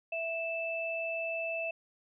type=tone pair together; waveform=sine; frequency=659.2 / 2637 Hz; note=E5 / E7; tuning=0 / 0 cents; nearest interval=2 octaves; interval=2400 cents; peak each=-35 / -35 dBFS; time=0.12-1.71 s; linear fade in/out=5 ms; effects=none